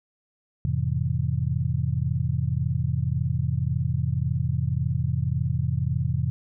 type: chord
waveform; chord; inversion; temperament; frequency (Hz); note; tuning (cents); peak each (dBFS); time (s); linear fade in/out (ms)
sine; F major seventh; none; just; 87.31 / 109.13 / 130.96 / 163.7; F2 / A2 / C3 / E3; 0 / -14 / +2 / -12; -28 / -30 / -25 / -30; 0.65-6.3; 0
effects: none